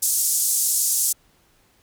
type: band-pass noise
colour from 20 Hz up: pink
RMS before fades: -21 dBFS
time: 0.02-1.13 s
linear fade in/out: 10 ms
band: 6700 to 13000 Hz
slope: 24 dB/octave
effects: pink hiss -60 dBFS RMS until 1.82 s